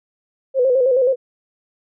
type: tone with vibrato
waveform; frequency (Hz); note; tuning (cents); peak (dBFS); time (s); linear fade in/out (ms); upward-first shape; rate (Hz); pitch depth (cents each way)
sine; 513; C5; -34; -12; 0.54-1.16; 50; square; 9.4; 66
effects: none